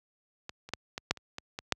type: clicks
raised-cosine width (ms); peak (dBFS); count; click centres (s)
0.2; -21 / -28 / -13 / -18 / -8 / -29 / -20 / -19 / -7; 9; 0.494 / 0.69 / 0.736 / 0.979 / 1.11 / 1.173 / 1.384 / 1.589 / 1.723
effects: high-pass 60 Hz 12 dB/octave